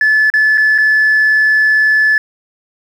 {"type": "tone with dropouts", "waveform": "sine", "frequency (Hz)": 1731, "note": "A6", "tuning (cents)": -29, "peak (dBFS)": -6, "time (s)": [0.01, 2.18], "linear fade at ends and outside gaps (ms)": 2, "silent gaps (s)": [[0.301, 0.338], [0.575, 0.579], [0.78, 0.784]], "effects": ["tanh soft clip ceiling -5 dBFS", "7-bit"]}